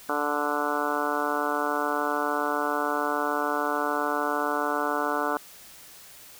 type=harmonic tone; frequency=146.83 Hz; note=D3; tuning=in tune; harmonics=2 / 3 / 4 / 5 / 6 / 7 / 8 / 9 / 10; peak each=-33 / -33 / -33 / -33 / -33 / -33 / -33 / -33 / -33 dBFS; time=0.09-5.37 s; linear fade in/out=2 ms; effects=white hiss -48 dBFS RMS until 6.39 s